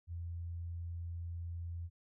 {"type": "tone", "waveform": "sine", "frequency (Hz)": 85.2, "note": "F2", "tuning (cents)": -42, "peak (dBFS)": -39, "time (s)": [0.07, 1.9], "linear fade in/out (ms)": 50, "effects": []}